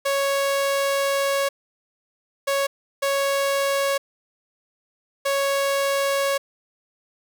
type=tone bursts at uneven times; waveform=sawtooth; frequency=554.4 Hz; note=C#5; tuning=in tune; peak=-16 dBFS; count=4; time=0.05-1.49 / 2.47-2.67 / 3.02-3.98 / 5.25-6.38 s; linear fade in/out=10 ms; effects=none